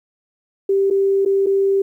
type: tone with dropouts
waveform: sine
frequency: 392 Hz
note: G4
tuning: in tune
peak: -13 dBFS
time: 0.69-1.82 s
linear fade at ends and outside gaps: 5 ms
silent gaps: 0.902-0.908 / 1.251-1.259 / 1.462-1.467 s
effects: 9-bit